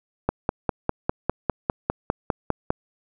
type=click train; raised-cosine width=1 ms; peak=-6 dBFS; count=13; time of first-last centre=0.29-2.704 s; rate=4.97 Hz; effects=none